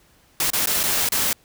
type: noise with dropouts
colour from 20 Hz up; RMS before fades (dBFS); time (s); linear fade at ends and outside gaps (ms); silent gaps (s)
white; -21; 0.4-1.33; 2; 0.503-0.533 / 0.659-0.671 / 0.832-0.836 / 1.089-1.12
effects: pink hiss -57 dBFS RMS until 1.44 s